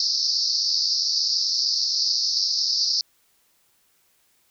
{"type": "band-pass noise", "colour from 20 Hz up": "pink", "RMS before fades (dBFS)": -23, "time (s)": [0, 3.01], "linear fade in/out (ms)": 2, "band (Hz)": [4400, 5500], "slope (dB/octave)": 96, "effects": ["white hiss -64 dBFS RMS until 4.5 s"]}